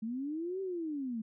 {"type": "linear two-way sweep", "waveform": "sine", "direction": "up then down", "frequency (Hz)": [213.5, 390, 213.5], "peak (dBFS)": -34, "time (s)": [0.02, 1.22], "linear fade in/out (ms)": 10, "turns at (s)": 0.61, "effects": []}